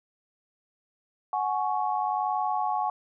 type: chord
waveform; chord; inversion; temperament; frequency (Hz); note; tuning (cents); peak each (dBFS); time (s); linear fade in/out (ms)
sine; F# suspended second; none; equal with one note detuned; 740 / 841.2 / 1108.7; F#5 / G#5 / C#6; 0 / +22 / 0; -29 / -28 / -31; 1.33-2.9; 2
effects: none